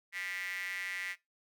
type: tone with high-pass filter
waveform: square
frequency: 93.1 Hz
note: F#2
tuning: 11 cents sharp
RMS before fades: -39 dBFS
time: 0.12-1.16 s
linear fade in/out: 50 ms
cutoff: 2000 Hz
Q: 9.5
effects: noise-tail reverb RT60 0.2 s tail -19 dB re dry